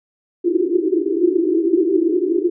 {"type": "band-pass noise", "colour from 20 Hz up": "white", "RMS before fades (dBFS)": -17, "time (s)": [0.44, 2.5], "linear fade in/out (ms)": 10, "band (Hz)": [320, 380], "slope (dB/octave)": 96, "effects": []}